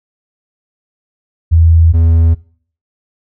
sine / triangle tone pair in turn, 82.41 / 82.41 Hz, E2 / E2, 0 / 0 cents, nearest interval unison, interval 0 cents, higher neither, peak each -4 dBFS, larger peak neither, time 1.51-1.93 / 1.93-2.35 s, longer neither, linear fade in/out 20 ms, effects noise-tail reverb RT60 0.5 s tail -21 dB re dry

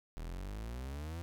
40% pulse exponential sweep, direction up, 38.89 to 87.31 Hz, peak -39 dBFS, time 0.17-1.22 s, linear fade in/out 0 ms, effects none

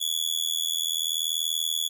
sawtooth tone with amplitude modulation, 3406 Hz, G#7, 43 cents sharp, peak -18 dBFS, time 0-1.89 s, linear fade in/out 20 ms, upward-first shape sine, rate 80.6 Hz, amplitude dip 100%, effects none

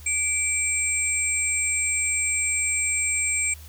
sine tone cluster, 2320 / 7590 / 8390 Hz, D7 / A#8 / C9, -22 / +30 / +4 cents, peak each -26 dBFS, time 0.06-3.54 s, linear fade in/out 5 ms, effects added 76 Hz sine -41 dBFS peak until 3.68 s + white hiss -49 dBFS RMS until 3.68 s

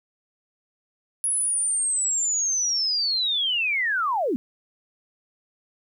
sine linear sweep, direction down, 10480 to 215.8 Hz, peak -21 dBFS, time 1.24-4.36 s, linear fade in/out 0 ms, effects 10-bit

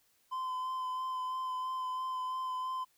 triangle tone with vibrato, 1026 Hz, C6, 34 cents flat, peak -32 dBFS, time 0.31-2.85 s, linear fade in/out 20 ms, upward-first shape sine, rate 3 Hz, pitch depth 16 cents each way, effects white hiss -71 dBFS RMS until 2.97 s

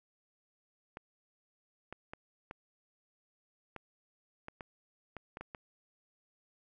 clicks, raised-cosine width 0.5 ms, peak -28 dBFS, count 11, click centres 0.971 / 1.926 / 2.135 / 2.511 / 3.763 / 4.484 / 4.608 / 5.167 / 5.371 / 5.41 / 5.548 s, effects none

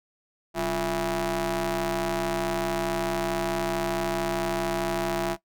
sawtooth ring-modulated tone, 157.9 Hz, D#3, 26 cents sharp, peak -18 dBFS, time 0.54-5.37 s, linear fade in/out 50 ms, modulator 506 Hz, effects noise-tail reverb RT60 0.1 s tail -17 dB re dry

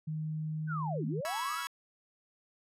sine tone, 155.56 Hz, D#3, in tune, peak -33 dBFS, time 0.07-1.21 s, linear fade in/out 10 ms
sine linear two-way sweep, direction down then up, 1569 to 198 to 1459 Hz, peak -35 dBFS, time 0.67-1.63 s, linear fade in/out 50 ms, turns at 1.06 s
sawtooth chord, C# minor seventh, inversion third, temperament equal with one note detuned, 979.2 / 1108.7 / 1318.5 / 1661.2 Hz, B5 / C#6 / E6 / G#6, -15 / 0 / 0 / 0 cents, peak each -38 dBFS, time 1.25-1.67 s, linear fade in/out 0 ms
effects resampled to 32000 Hz

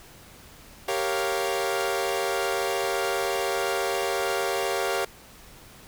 sawtooth chord, G half-diminished seventh, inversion none, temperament equal, 392 / 466.2 / 554.4 / 698.5 Hz, G4 / Bb4 / Db5 / F5, 0 / 0 / 0 / 0 cents, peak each -25 / -27 / -27 / -27 dBFS, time 0.88-5.05 s, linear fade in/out 5 ms, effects pink hiss -49 dBFS RMS until 5.87 s

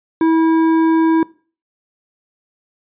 sine tone with hard clipping, 324.6 Hz, E4, 27 cents flat, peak -12 dBFS, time 0.21-1.23 s, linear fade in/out 2 ms, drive 9 dB, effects noise-tail reverb RT60 0.4 s tail -22 dB re dry + resampled to 8000 Hz

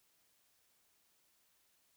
silence, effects white hiss -74 dBFS RMS until 1.96 s

